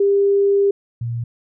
sine tone pair in turn, 399.3 / 117.62 Hz, G4 / A#2, +32 / +16 cents, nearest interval octave + major sixth, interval 2116 cents, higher first, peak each -12 / -21 dBFS, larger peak first, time 0-0.71 / 1.01-1.24 s, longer first, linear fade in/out 5 ms, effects none

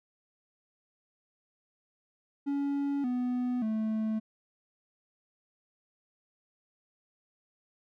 triangle tone with pitch steps, 281.8 / 248.2 / 218.6 Hz, C#4 / B3 / A3, +29 / +9 / -11 cents, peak -26 dBFS, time 2.46-4.2 s, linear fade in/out 20 ms, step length 580 ms, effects none

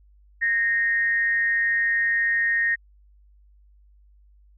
sine tone with frequency modulation, 1853 Hz, A#6, 11 cents flat, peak -19 dBFS, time 0.41-2.76 s, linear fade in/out 20 ms, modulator 208 Hz, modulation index 0.35, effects added 50 Hz sine -52 dBFS peak until 4.57 s

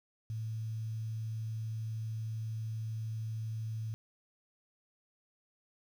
sine tone with quantisation, 110.9 Hz, A2, 14 cents sharp, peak -35 dBFS, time 0.3-3.94 s, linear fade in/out 0 ms, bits 10, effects none

